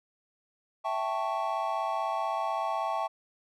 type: chord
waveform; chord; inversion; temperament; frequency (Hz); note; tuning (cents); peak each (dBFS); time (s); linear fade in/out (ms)
triangle; A dominant seventh; second; equal; 659.3 / 784 / 880 / 1108.7; E5 / G5 / A5 / C#6; 0 / 0 / 0 / 0; -32; 0.84-3.08; 20
effects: none